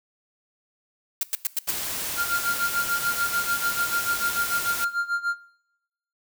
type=noise bursts; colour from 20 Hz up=blue; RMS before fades=-24 dBFS; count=5; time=1.21-1.708 s; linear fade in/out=2 ms; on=22 ms; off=97 ms
type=noise; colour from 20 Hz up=white; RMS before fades=-30 dBFS; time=1.67-4.85 s; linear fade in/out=10 ms
type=tone with tremolo; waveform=triangle; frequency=1396.9 Hz; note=F6; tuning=in tune; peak=-19 dBFS; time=2.16-5.37 s; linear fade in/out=50 ms; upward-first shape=sine; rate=6.8 Hz; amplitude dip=90%
effects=noise-tail reverb RT60 0.9 s tail -19 dB re dry

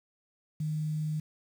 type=tone with quantisation; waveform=sine; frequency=154.1 Hz; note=D#3; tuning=16 cents flat; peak=-29 dBFS; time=0.6-1.2 s; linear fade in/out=5 ms; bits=9; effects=none

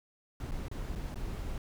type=noise with dropouts; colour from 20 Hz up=brown; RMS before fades=-37 dBFS; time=0.4-1.58 s; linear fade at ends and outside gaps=2 ms; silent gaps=0.511-0.518 / 0.683-0.714 / 0.953-0.957 / 1.144-1.157 s; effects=none

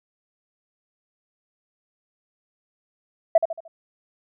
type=tone with echo; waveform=sine; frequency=659.3 Hz; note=E5; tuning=in tune; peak=-9 dBFS; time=3.35-3.38 s; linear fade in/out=5 ms; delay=75 ms; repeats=4; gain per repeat=-8 dB; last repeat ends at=3.68 s; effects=tanh soft clip ceiling -5 dBFS

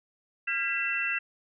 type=tone cluster; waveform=sine; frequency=1384 / 1622 / 1980 / 2688 Hz; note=F6 / G#6 / B6 / E7; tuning=-16 / -41 / +4 / +33 cents; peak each=-36 / -33 / -34 / -29 dBFS; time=0.47-1.19 s; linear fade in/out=10 ms; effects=none

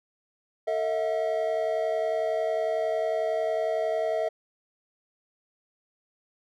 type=tone cluster; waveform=triangle; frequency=449.2 / 643 / 714 Hz; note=A4 / E5 / F5; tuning=+36 / -43 / +38 cents; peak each=-29 / -24 / -32 dBFS; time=0.67-4.29 s; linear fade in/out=10 ms; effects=none

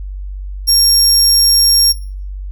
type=tone; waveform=25% pulse; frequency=5550 Hz; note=F8; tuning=12 cents flat; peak=-3 dBFS; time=0.67-1.93 s; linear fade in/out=20 ms; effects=noise-tail reverb RT60 0.4 s tail -20 dB re dry + added 48 Hz sine -22 dBFS peak until 2.51 s

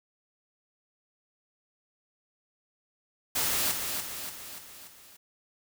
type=noise with echo; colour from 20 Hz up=white; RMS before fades=-28 dBFS; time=3.35-3.72 s; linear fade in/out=10 ms; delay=290 ms; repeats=5; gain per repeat=-5 dB; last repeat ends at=5.17 s; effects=none

